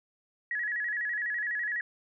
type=tone with vibrato; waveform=sine; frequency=1800 Hz; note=A6; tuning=39 cents sharp; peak=-29 dBFS; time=0.51-1.81 s; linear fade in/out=2 ms; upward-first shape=square; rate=12 Hz; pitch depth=100 cents each way; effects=none